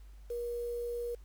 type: tone with quantisation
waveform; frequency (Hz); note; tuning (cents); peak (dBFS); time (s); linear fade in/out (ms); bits
sine; 476.9; A#4; +39; -34; 0.3-1.15; 5; 9
effects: added 50 Hz sine -49 dBFS peak until 1.24 s + pink hiss -68 dBFS RMS until 1.24 s